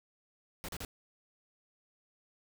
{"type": "noise bursts", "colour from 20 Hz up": "pink", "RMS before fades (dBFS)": -41, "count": 3, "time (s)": [0.64, 0.849], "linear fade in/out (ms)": 0, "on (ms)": 45, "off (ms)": 37, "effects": []}